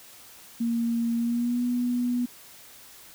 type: tone with pitch glide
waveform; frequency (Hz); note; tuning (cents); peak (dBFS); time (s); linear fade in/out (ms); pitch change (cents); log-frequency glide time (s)
sine; 232.8 to 244.5; A#3 to B3; -2 to -17; -23; 0.6-2.26; 10; +85; 1.17-1.63
effects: white hiss -49 dBFS RMS until 3.14 s